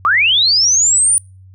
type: linear sweep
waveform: sine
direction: up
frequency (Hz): 1114 to 9500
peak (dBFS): -9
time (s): 0.05-1.18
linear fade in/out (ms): 0
effects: noise-tail reverb RT60 0.3 s tail -26 dB re dry + added 94 Hz sine -38 dBFS peak until 1.54 s